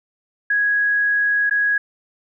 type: tone with dropouts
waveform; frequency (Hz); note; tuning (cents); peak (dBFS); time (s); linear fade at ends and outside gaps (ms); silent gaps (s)
sine; 1661.2; G#6; 0; -15; 0.5-1.78; 5; 1.497-1.509
effects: none